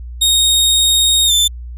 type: tone with pitch glide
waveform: sawtooth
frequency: 3729 to 3538 Hz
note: A#7 to A7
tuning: 0 to +9 cents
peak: -7 dBFS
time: 0.21-1.48 s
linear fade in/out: 10 ms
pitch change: -91 cents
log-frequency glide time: 1.26-1.32 s
effects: added 60 Hz sine -26 dBFS peak until 1.77 s + resampled to 32000 Hz